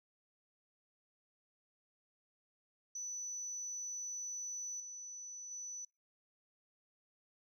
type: tone with level steps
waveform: sine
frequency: 5970 Hz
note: F#8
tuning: 15 cents sharp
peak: -39 / -45 / -42 dBFS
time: 2.95-5.85 s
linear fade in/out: 5 ms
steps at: 4.8 / 5.51 s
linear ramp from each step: 2 ms
effects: noise-tail reverb RT60 0.2 s tail -23 dB re dry + tanh soft clip ceiling -36 dBFS